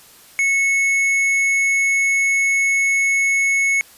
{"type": "tone with tanh clipping", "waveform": "sine", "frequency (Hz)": 2200, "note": "C#7", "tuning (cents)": -14, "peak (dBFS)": -16, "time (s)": [0.39, 3.81], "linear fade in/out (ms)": 0, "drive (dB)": 10, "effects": ["white hiss -46 dBFS RMS until 3.97 s", "resampled to 32000 Hz"]}